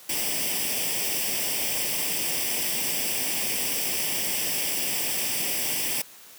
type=noise with comb filter; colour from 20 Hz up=white; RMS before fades=-27 dBFS; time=0.09-6.02 s; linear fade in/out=5 ms; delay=0.37 ms; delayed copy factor=+0.75; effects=white hiss -48 dBFS RMS until 6.38 s + high-pass 150 Hz 12 dB/octave